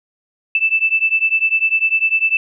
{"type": "beating tone pair", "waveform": "sine", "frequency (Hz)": [2637, 2647], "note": ["E7", "E7"], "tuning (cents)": [0, 7], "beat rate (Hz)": 10, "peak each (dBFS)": -16, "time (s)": [0.55, 2.37], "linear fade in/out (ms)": 2, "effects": []}